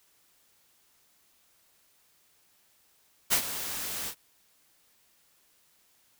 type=noise with ADSR envelope; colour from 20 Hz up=white; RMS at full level=-22 dBFS; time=3.3-4.15 s; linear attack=29 ms; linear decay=85 ms; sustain=-13 dB; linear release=72 ms; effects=white hiss -66 dBFS RMS until 6.19 s